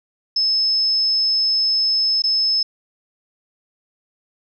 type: tone with dropouts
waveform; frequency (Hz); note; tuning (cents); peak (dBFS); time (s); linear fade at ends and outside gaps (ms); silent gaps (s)
sine; 5220; E8; -18; -15; 0.36-2.63; 5; 2.221-2.238
effects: none